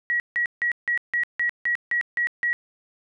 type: tone bursts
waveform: sine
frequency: 1915 Hz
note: A#6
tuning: 46 cents sharp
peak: -20 dBFS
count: 10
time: 0.1-2.53 s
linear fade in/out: 0 ms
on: 99 ms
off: 160 ms
effects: none